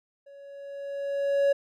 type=tone with level ramp; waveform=triangle; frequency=560 Hz; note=C#5; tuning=18 cents sharp; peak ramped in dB=-45 to -16 dBFS; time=0.26-1.53 s; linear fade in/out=10 ms; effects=none